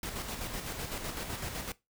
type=noise with tremolo; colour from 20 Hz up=pink; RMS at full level=-37 dBFS; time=0.03-1.72 s; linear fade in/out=2 ms; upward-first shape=square; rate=7.9 Hz; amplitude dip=40%; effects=noise-tail reverb RT60 0.2 s tail -19 dB re dry